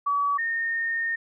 sine tone pair in turn, 1140 / 1833.8 Hz, C#6 / A#6, +48 / -29 cents, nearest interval minor sixth, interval 823 cents, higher second, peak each -21 / -24 dBFS, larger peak first, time 0.06-0.38 / 0.38-1.16 s, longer second, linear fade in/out 10 ms, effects none

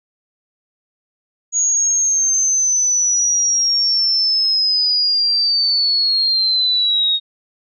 sine linear sweep, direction down, 6720 to 3729 Hz, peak -13 dBFS, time 1.52-7.2 s, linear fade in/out 50 ms, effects none

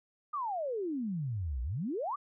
sine exponential two-way sweep, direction down then up, 1244.5 to 57.2 to 1244.5 Hz, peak -32 dBFS, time 0.33-2.16 s, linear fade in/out 10 ms, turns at 1.62 s, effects none

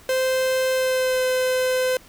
45% pulse tone with pitch glide, 519 to 511.9 Hz, C5 to C5, -14 to -38 cents, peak -19 dBFS, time 0.09-1.97 s, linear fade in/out 2 ms, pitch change -24 cents, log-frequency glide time 0.72-1.24 s, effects pink hiss -49 dBFS RMS until 2.08 s

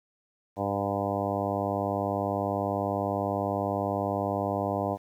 harmonic tone, 100 Hz, G2, 35 cents sharp, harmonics 1 / 2 / 3 / 4 / 5 / 6 / 7 / 8 / 9 / 10, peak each -35 / -35 / -35 / -38 / -35 / -33 / -33 / -36 / -39 / -39 dBFS, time 0.56-4.98 s, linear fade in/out 50 ms, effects 10-bit

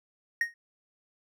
triangle tone with exponential decay, 1864.7 Hz, A#6, in tune, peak -19 dBFS, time 0.41-0.54 s, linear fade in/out 2 ms, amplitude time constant 28 ms, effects none

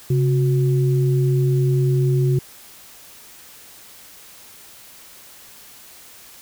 sine tone pair together, 134.8 / 365.1 Hz, C#3 / F#4, -48 / -23 cents, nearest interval octave + perfect fourth, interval 1725 cents, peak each -15 / -23 dBFS, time 0.1-2.39 s, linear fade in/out 5 ms, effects white hiss -44 dBFS RMS until 6.41 s

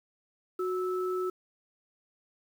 sine tone pair together, 367.3 / 1309 Hz, F#4 / E6, -13 / -13 cents, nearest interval octave + minor seventh, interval 2200 cents, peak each -29 / -36 dBFS, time 0.59-1.3 s, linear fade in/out 5 ms, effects 9-bit

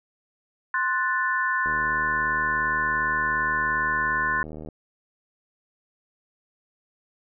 sine chord, F# diminished, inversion second, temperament equal, 1046.5 / 1480 / 1760 Hz, C6 / F#6 / A6, 0 / 0 / 0 cents, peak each -26 dBFS, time 0.74-4.43 s, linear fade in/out 2 ms
click train, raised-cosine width 2 ms, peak -25 dBFS, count 235, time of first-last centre 1.66-4.687 s, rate 77.3 Hz
effects none

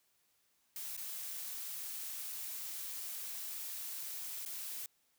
blue noise with dropouts, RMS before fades -43 dBFS, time 0.76-4.86 s, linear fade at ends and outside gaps 1 ms, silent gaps 0.966-0.976 / 4.451-4.46 s, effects white hiss -75 dBFS RMS until 5.18 s

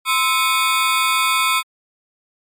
20% pulse ring-modulated tone, 1174.7 Hz, D6, in tune, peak -7 dBFS, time 0.05-1.63 s, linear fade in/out 50 ms, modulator 137 Hz, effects MP3 64 kbps

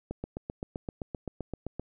click train, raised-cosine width 2 ms, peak -21 dBFS, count 14, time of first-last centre 0.11-1.796 s, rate 7.71 Hz, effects none

